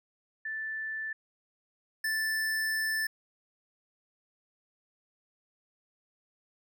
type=tone pair in turn; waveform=sine / square; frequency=1760 / 1760 Hz; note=A6 / A6; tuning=0 / 0 cents; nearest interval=unison; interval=0 cents; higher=neither; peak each=-33 / -29 dBFS; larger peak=second; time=0.45-1.13 / 2.04-3.07 s; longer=second; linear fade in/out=5 ms; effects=none